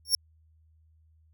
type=tone with exponential growth; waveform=sawtooth; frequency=5500 Hz; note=F8; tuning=27 cents flat; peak=-14 dBFS; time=0.05-0.15 s; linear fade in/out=2 ms; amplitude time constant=21 ms; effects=added 79 Hz sine -59 dBFS peak until 1.33 s